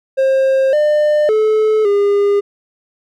triangle tone with pitch steps, 533 / 600 / 432.7 / 405.2 Hz, C5 / D5 / A4 / G#4, +32 / +37 / -29 / -43 cents, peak -8 dBFS, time 0.17-2.41 s, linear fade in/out 20 ms, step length 560 ms, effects none

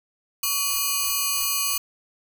5% pulse ring-modulated tone, 1797 Hz, A6, 36 cents sharp, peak -8 dBFS, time 0.43-1.78 s, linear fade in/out 5 ms, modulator 668 Hz, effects none

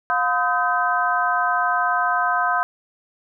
sine tone cluster, 711 / 1016 / 1264 / 1545 Hz, F5 / B5 / D#6 / G6, +31 / +49 / +27 / -26 cents, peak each -23 dBFS, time 0.1-2.63 s, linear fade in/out 0 ms, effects none

